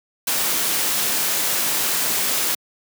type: noise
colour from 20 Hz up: white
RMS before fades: -21 dBFS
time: 0.27-2.55 s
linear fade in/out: 5 ms
effects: high-pass 150 Hz 12 dB/octave